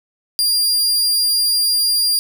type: tone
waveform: sawtooth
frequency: 4798 Hz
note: D8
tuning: 36 cents sharp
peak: -11 dBFS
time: 0.39-2.19 s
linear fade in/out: 0 ms
effects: none